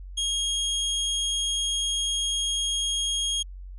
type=tone; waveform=sawtooth; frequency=3264 Hz; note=G#7; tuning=31 cents flat; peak=-21 dBFS; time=0.17-3.43 s; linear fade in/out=10 ms; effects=added 46 Hz sine -37 dBFS peak until 3.78 s + resampled to 24000 Hz